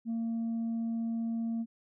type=tone; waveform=sine; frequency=228.8 Hz; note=A#3; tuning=32 cents flat; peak=-28 dBFS; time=0.05-1.66 s; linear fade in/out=50 ms; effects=tanh soft clip ceiling -29 dBFS